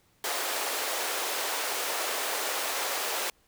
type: high-pass noise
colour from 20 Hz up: pink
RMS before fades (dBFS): -31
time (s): 0.24-3.3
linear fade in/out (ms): 2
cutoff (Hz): 440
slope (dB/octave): 24
effects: pink hiss -66 dBFS RMS until 3.47 s